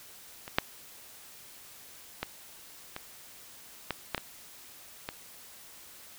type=clicks; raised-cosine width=0.3 ms; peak=-24 / -6 / -15 / -21 / -14 / -12 / -17 / -18 dBFS; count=8; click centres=0.479 / 0.585 / 2.23 / 2.964 / 3.907 / 4.147 / 4.179 / 5.089 s; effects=white hiss -51 dBFS RMS until 6.18 s

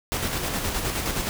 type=noise with tremolo; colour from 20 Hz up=pink; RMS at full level=-26 dBFS; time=0.12-1.29 s; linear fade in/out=0 ms; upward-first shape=square; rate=9.6 Hz; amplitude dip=35%; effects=none

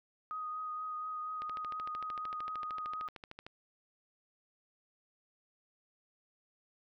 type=tone with vibrato; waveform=sine; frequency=1248 Hz; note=D#6; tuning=5 cents sharp; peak=-37 dBFS; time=0.31-3.08 s; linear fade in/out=0 ms; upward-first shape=triangle; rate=4.2 Hz; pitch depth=18 cents each way
type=click train; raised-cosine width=0.3 ms; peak=-30 dBFS; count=28; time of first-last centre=1.42-3.465 s; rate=13.2 Hz
effects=none

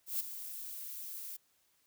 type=noise with ADSR envelope; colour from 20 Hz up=violet; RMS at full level=-33 dBFS; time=0.06-1.37 s; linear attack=140 ms; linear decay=11 ms; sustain=-11 dB; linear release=13 ms; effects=white hiss -73 dBFS RMS until 1.86 s

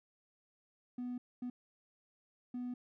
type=tone bursts at uneven times; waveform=triangle; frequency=246.9 Hz; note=B3; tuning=in tune; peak=-35 dBFS; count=3; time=0.98-1.18 / 1.42-1.5 / 2.54-2.74 s; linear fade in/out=5 ms; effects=tanh soft clip ceiling -33 dBFS

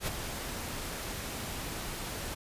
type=noise with ADSR envelope; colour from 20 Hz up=pink; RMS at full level=-31 dBFS; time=0-2.35 s; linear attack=77 ms; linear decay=9 ms; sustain=-7 dB; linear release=16 ms; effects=resampled to 32000 Hz

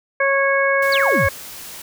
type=harmonic tone; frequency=550 Hz; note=C#5; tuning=14 cents flat; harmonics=1 / 2 / 3 / 4; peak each=-18 / -22 / -19 / -22 dBFS; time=0.2-1.29 s; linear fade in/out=5 ms
type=noise; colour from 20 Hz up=white; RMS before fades=-35 dBFS; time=0.82-1.82 s; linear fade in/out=5 ms
type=exponential sweep; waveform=sine; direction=down; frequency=4978 to 69.3 Hz; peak=-19 dBFS; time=0.92-1.28 s; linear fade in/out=5 ms
effects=none

